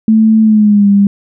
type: tone with pitch glide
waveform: sine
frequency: 220 to 200.6 Hz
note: A3 to G3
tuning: 0 to +40 cents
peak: -4 dBFS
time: 0.08-1.07 s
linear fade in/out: 2 ms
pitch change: -160 cents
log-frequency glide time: 0.42-0.88 s
effects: none